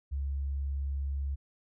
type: tone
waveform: sine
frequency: 69.3 Hz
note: C#2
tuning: in tune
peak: -30 dBFS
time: 0.11-1.36 s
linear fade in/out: 20 ms
effects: none